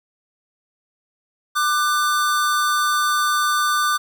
square tone pair together, 1190 / 1497.8 Hz, D6 / F#6, +22 / +21 cents, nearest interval major third, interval 399 cents, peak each -19 / -23 dBFS, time 1.55-3.98 s, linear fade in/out 20 ms, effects 9-bit

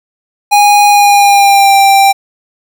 square tone with pitch glide, 822 to 787.1 Hz, G#5 to G5, -18 to +7 cents, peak -4 dBFS, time 0.51-2.13 s, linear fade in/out 20 ms, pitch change -75 cents, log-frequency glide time 0.89-1.76 s, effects 7-bit

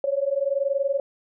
sine tone pair together, 544.3 / 565 Hz, C#5 / C#5, -32 / +33 cents, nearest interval minor second, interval 65 cents, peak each -24 dBFS, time 0.04-1 s, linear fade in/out 2 ms, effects none

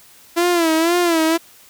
sawtooth tone with vibrato, 335.5 Hz, E4, 31 cents sharp, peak -10 dBFS, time 0.36-1.38 s, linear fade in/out 20 ms, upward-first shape sine, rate 2 Hz, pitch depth 93 cents each way, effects white hiss -47 dBFS RMS until 1.69 s

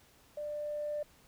sine tone with level ramp, 594 Hz, D5, 20 cents sharp, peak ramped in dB -36 to -32 dBFS, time 0.37-1.03 s, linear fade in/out 5 ms, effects tanh soft clip ceiling -28 dBFS + pink hiss -63 dBFS RMS until 1.27 s

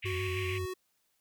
white band-pass noise, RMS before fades -40 dBFS, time 0.02-0.59 s, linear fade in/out 20 ms, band 2100 to 2700 Hz, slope 48 dB/octave
sine tone with vibrato, 94.2 Hz, F#2, 32 cents sharp, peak -34 dBFS, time 0.04-0.66 s, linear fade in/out 10 ms, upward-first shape square, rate 6.3 Hz, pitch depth 86 cents each way
square tone, 370.4 Hz, F#4, 2 cents sharp, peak -36 dBFS, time 0.05-0.74 s, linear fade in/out 10 ms
effects white hiss -75 dBFS RMS until 1.2 s

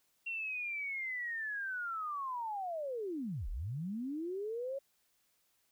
sine linear two-way sweep, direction down then up, 2748 to 30.87 to 558 Hz, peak -36 dBFS, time 0.26-4.79 s, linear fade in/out 10 ms, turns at 3.49 s, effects white hiss -75 dBFS RMS until 5.71 s

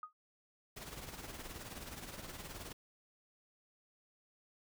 sine tone with exponential decay, 1244.5 Hz, D#6, in tune, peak -39 dBFS, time 0.03-0.13 s, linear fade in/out 2 ms, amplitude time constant 21 ms
pink noise with tremolo, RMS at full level -45 dBFS, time 0.76-2.73 s, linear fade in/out 10 ms, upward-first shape triangle, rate 19 Hz, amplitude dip 65%
effects none

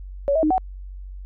sine tone with pitch steps, 563 / 641 / 307.2 / 749 Hz, C#5 / E5 / D#4 / F#5, +27 / -49 / -22 / +21 cents, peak -16 dBFS, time 0.28-0.58 s, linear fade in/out 0 ms, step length 75 ms, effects added 47 Hz sine -33 dBFS peak until 1.25 s

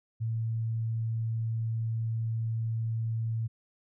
sine tone, 113.1 Hz, A2, 48 cents sharp, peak -28 dBFS, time 0.2-3.48 s, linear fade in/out 20 ms, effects none

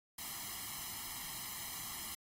white noise with comb filter, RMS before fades -44 dBFS, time 0.18-2.15 s, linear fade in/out 5 ms, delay 0.98 ms, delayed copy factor +0.95, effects AAC 48 kbps

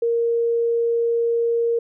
sine tone, 466.2 Hz, A#4, in tune, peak -17 dBFS, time 0.02-1.79 s, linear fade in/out 5 ms, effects none

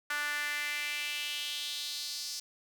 sawtooth tone with high-pass filter sweep, 293.7 Hz, D4, in tune, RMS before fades -36 dBFS, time 0.1-2.4 s, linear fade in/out 5 ms, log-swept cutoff 1500 to 5200 Hz, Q 3.3, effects none

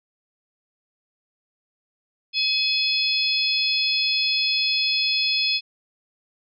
harmonic tone, 849 Hz, G#5, 38 cents sharp, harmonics 3 / 4 / 5 / 6, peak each -25 / -25 / -25 / -25 dBFS, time 2.33-5.61 s, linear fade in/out 50 ms, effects none

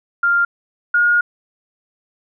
sine tone pair in turn, 1396.9 / 1431.2 Hz, F6 / F6, 0 / +42 cents, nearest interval unison, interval 42 cents, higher second, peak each -12 / -11 dBFS, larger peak second, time 0.23-0.45 / 0.94-1.21 s, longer second, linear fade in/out 5 ms, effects none

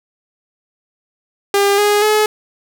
sawtooth tone with pitch steps, 401.2 / 413.7 / 426.5 Hz, G4 / G#4 / G#4, +40 / -7 / +46 cents, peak -7 dBFS, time 1.54-2.26 s, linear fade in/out 2 ms, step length 240 ms, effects none

